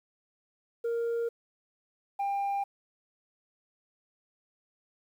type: tone pair in turn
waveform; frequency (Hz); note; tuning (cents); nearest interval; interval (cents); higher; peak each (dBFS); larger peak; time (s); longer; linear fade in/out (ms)
sine; 466.2 / 797.7; A#4 / G5; 0 / +30; major sixth; 930; second; -25; neither; 0.84-1.29 / 2.19-2.64; neither; 10
effects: tanh soft clip ceiling -27 dBFS + 10-bit